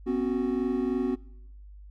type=chord; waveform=triangle; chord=B suspended second; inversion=none; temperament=equal with one note detuned; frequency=246.9 / 270.1 / 370 Hz; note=B3 / C#4 / F#4; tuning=0 / -45 / 0 cents; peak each=-27 dBFS; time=0.06-1.16 s; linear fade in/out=20 ms; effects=noise-tail reverb RT60 0.9 s tail -24 dB re dry + added 50 Hz sine -44 dBFS peak until 1.9 s